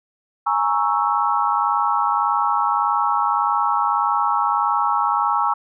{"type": "chord", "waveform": "sine", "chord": "A# half-diminished seventh", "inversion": "third", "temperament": "equal", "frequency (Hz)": [830.6, 932.3, 1108.7, 1318.5], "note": ["G#5", "A#5", "C#6", "E6"], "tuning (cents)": [0, 0, 0, 0], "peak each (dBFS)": -22, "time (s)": [0.46, 5.54], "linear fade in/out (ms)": 10, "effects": []}